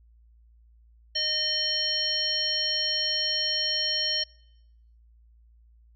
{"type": "harmonic tone", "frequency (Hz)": 613, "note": "D#5", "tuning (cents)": -26, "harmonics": [1, 3, 5, 7, 9], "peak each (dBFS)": [-39, -37, -30, -30, -28], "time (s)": [1.15, 4.24], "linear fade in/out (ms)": 10, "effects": ["noise-tail reverb RT60 0.9 s tail -26 dB re dry", "added 57 Hz sine -54 dBFS peak until 5.95 s"]}